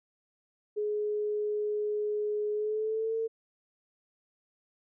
sine tone with pitch glide, 419.9 to 450 Hz, G#4 to A4, +19 to +39 cents, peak -28 dBFS, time 0.76-3.28 s, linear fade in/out 20 ms, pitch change +120 cents, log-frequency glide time 2.53-3.15 s, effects none

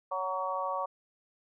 harmonic tone with a mistuned harmonic, 186.2 Hz, F#3, 11 cents sharp, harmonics 3 / 4 / 5 / 6, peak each -36 / -38 / -36 / -34 dBFS, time 0.11-0.86 s, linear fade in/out 10 ms, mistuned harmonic 6, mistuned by +17 cents, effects none

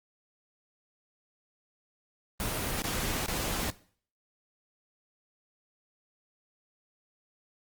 pink noise bursts, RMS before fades -32 dBFS, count 3, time 2.4-3.702 s, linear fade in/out 0 ms, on 420 ms, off 21 ms, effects noise-tail reverb RT60 0.5 s tail -19 dB re dry + Opus 24 kbps

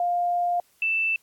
sine tone pair in turn, 703 / 2654 Hz, F5 / E7, +11 / +11 cents, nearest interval octave + major seventh, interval 2300 cents, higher second, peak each -21 dBFS, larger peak neither, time 0-0.6 / 0.82-1.16 s, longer first, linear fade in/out 2 ms, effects white hiss -63 dBFS RMS until 1.22 s + AAC 64 kbps

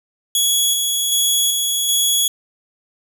15% pulse tone with tremolo, 3356 Hz, G#7, 17 cents sharp, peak -7 dBFS, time 0.35-2.28 s, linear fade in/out 2 ms, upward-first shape square, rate 1.3 Hz, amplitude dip 30%, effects none

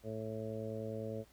harmonic tone, 110 Hz, A2, in tune, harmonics 1 / 2 / 3 / 4 / 5 / 6, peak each -44 / -45 / -50 / -44 / -44 / -51 dBFS, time 0.03-1.25 s, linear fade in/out 50 ms, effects added 60 Hz sine -66 dBFS peak until 1.32 s + pink hiss -66 dBFS RMS until 1.32 s

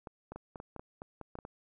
clicks, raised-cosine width 1 ms, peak -29 dBFS, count 12, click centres 0.072 / 0.32 / 0.36 / 0.558 / 0.601 / 0.763 / 0.795 / 1.019 / 1.213 / 1.354 / 1.388 / 1.451 s, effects none

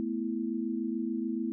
sine chord, A suspended second, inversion none, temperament equal, 220 / 246.9 / 329.6 Hz, A3 / B3 / E4, 0 / 0 / 0 cents, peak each -34 dBFS, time 0-1.52 s, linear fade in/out 0 ms, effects none

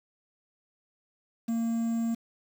triangle tone with quantisation, 229.6 Hz, A#3, 26 cents flat, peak -24 dBFS, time 1.48-2.15 s, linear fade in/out 10 ms, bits 8, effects none

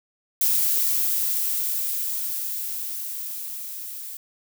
violet noise with level ramp, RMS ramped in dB -20 to -36 dBFS, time 0.41-4.17 s, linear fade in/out 2 ms, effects none

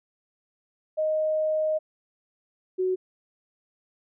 sine tone pair in turn, 622.3 / 371.1 Hz, D#5 / F#4, 0 / +5 cents, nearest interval major sixth, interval 895 cents, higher first, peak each -22 dBFS, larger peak neither, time 0.97-1.79 / 2.78-2.96 s, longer first, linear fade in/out 20 ms, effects none

